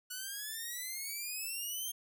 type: exponential sweep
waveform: 5% pulse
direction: up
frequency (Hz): 1466 to 3208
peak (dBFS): -29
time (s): 0.1-1.92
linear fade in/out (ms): 10
effects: none